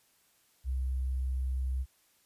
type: tone with sample-and-hold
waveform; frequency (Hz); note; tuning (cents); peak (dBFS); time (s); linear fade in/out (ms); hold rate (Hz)
sine; 64.7; C2; -19; -29; 0.64-1.86; 50; 11025
effects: white hiss -68 dBFS RMS until 2.25 s + resampled to 32000 Hz